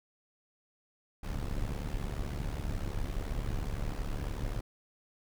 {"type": "noise with amplitude modulation", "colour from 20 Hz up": "brown", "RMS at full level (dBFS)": -31, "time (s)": [1.23, 4.61], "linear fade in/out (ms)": 10, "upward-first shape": "sine", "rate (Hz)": 71.8, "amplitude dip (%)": 80, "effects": []}